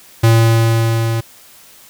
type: tone with level ramp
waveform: square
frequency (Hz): 114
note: A#2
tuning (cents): -38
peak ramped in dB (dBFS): -7 to -16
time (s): 0.23-1.21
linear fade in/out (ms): 10
effects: white hiss -43 dBFS RMS until 1.89 s